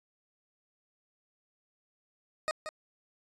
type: tone with echo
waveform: 20% pulse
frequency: 622.3 Hz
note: D#5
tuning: in tune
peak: -24 dBFS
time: 2.48-2.51 s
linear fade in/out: 0 ms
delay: 180 ms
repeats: 1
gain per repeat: -8 dB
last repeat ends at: 2.69 s
effects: resampled to 22050 Hz